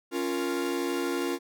45% pulse chord, Bb minor, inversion first, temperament equal, 277.2 / 349.2 / 466.2 Hz, Db4 / F4 / Bb4, 0 / 0 / 0 cents, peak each -32 / -30 / -35 dBFS, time 0.11-1.39 s, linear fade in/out 50 ms, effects none

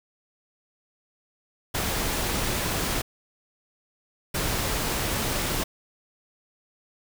pink noise bursts at uneven times, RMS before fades -27 dBFS, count 2, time 1.74-3.02 / 4.34-5.64 s, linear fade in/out 10 ms, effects none

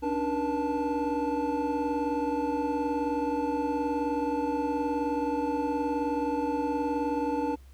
triangle tone cluster, 281.7 / 300.7 / 480.7 / 878 Hz, C#4 / D4 / B4 / A5, +28 / +41 / -47 / -4 cents, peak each -30 dBFS, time 0.02-7.56 s, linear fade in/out 20 ms, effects added 66 Hz sine -48 dBFS peak until 7.73 s + pink hiss -63 dBFS RMS until 7.73 s

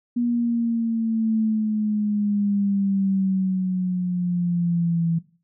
sine exponential sweep, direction down, 241.1 to 165.4 Hz, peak -19 dBFS, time 0.16-5.19 s, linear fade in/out 10 ms, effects noise-tail reverb RT60 0.4 s tail -18 dB re dry

